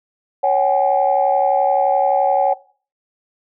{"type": "chord", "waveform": "sine", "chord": "C# suspended fourth", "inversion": "none", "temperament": "equal with one note detuned", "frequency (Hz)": [554.4, 759, 830.6], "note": ["C#5", "F#5", "G#5"], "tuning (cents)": [0, 44, 0], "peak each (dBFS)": [-17, -16, -18], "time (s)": [0.43, 2.54], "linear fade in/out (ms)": 10, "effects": ["noise-tail reverb RT60 0.4 s tail -19 dB re dry", "tanh soft clip ceiling -4 dBFS"]}